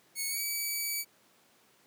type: tone with pitch glide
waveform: 5% pulse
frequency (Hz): 2209 to 2288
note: C#7 to D7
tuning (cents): -7 to -46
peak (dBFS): -22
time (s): 0.15-1.05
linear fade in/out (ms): 50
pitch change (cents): +61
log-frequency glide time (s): 0.28-0.43
effects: pink hiss -64 dBFS RMS until 1.86 s + high-pass 200 Hz 12 dB/octave